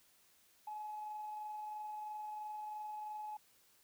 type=tone with amplitude modulation; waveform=sine; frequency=849 Hz; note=G#5; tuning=38 cents sharp; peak=-40 dBFS; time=0.67-3.37 s; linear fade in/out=5 ms; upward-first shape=sine; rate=23 Hz; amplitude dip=25%; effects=tanh soft clip ceiling -37 dBFS + white hiss -69 dBFS RMS until 3.83 s